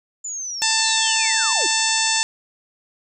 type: linear sweep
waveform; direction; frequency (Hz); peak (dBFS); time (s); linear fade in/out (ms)
sine; down; 7100 to 280.5; -26; 0.24-1.67; 10
type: harmonic tone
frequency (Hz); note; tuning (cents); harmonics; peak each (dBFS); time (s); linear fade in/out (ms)
889; A5; +18; 1 / 2 / 3 / 4 / 5 / 6 / 7 / 8 / 9; -26 / -26 / -26 / -26 / -26 / -26 / -26 / -26 / -26; 0.62-2.23; 0
effects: none